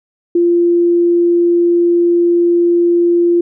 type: tone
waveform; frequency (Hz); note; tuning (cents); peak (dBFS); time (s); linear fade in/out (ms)
sine; 345.4; F4; -19; -8; 0.35-3.41; 5
effects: none